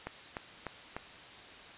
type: click train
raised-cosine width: 0.5 ms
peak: -22 dBFS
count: 4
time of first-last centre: 0.07-0.966 s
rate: 3.35 Hz
effects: white hiss -50 dBFS RMS until 1.77 s + resampled to 8000 Hz